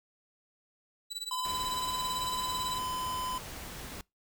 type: tone with tremolo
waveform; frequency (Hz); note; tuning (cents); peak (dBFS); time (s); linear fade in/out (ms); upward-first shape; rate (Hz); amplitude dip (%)
35% pulse; 3951; B7; 0; -31; 1.1-2.79; 20; sine; 18; 85
type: tone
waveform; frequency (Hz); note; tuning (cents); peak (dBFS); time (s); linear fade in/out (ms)
square; 1014; B5; +45; -34; 1.31-3.38; 2
type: noise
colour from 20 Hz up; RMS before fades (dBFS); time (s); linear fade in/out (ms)
pink; -43; 1.45-4.01; 0
effects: noise-tail reverb RT60 0.2 s tail -24 dB re dry